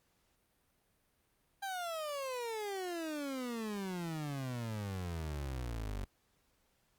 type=exponential sweep; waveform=30% pulse; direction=down; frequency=800 to 46.86 Hz; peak=-35 dBFS; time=1.62-6.05 s; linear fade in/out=10 ms; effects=pink hiss -75 dBFS RMS until 6.98 s + Opus 48 kbps